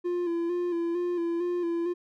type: tone with vibrato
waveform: triangle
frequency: 345.4 Hz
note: F4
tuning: 19 cents flat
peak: -24 dBFS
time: 0.04-1.94 s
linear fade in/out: 20 ms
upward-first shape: square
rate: 2.2 Hz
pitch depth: 35 cents each way
effects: none